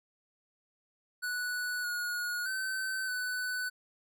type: tone with pitch steps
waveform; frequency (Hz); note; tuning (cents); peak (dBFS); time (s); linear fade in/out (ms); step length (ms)
square; 1477 / 1447 / 1534 / 1497; F#6 / F#6 / G6 / F#6; -3 / -39 / -38 / +20; -33; 1.22-3.7; 20; 620
effects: none